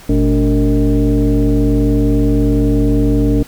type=tone with frequency modulation; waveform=sine; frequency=119.7 Hz; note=A#2; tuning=46 cents sharp; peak=-9 dBFS; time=0.09-3.43 s; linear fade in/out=5 ms; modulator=169 Hz; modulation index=1.7; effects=pink hiss -39 dBFS RMS until 3.47 s